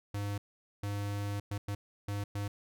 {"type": "tone bursts at uneven times", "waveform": "square", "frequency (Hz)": 101.7, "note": "G#2", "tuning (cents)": -36, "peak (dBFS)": -34, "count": 6, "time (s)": [[0.14, 0.38], [0.83, 1.4], [1.51, 1.58], [1.68, 1.75], [2.08, 2.24], [2.35, 2.48]], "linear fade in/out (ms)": 5, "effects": []}